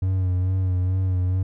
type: tone with vibrato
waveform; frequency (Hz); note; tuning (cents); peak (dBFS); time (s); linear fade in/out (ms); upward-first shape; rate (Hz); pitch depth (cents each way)
triangle; 92.5; F#2; 0; -17; 0.02-1.43; 5; sine; 2.3; 37
effects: none